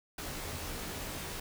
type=noise with comb filter; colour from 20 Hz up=pink; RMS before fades=-40 dBFS; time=0.18-1.4 s; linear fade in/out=5 ms; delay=18 ms; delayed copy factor=-0.75; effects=none